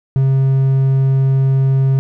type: tone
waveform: triangle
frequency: 134.3 Hz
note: C3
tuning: 46 cents sharp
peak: -8 dBFS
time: 0.16-1.99 s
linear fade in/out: 0 ms
effects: none